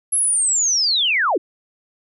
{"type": "linear sweep", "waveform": "sine", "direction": "down", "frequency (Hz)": [11175, 257.7], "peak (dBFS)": -15, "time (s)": [0.12, 1.38], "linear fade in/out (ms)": 10, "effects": []}